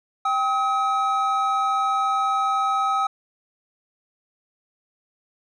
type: tone pair together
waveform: triangle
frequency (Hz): 784 / 1275.2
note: G5 / D#6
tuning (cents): 0 / +42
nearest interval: minor sixth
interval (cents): 842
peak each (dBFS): -22 / -19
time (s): 0.25-3.07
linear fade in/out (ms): 5
effects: resampled to 22050 Hz